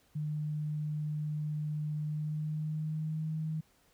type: tone with pitch glide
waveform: sine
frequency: 151.3 to 157.18 Hz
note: D#3 to D#3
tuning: -48 to +18 cents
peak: -32 dBFS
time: 0.15-3.61 s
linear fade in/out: 10 ms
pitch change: +66 cents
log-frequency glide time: 2.02-3.28 s
effects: pink hiss -68 dBFS RMS until 3.93 s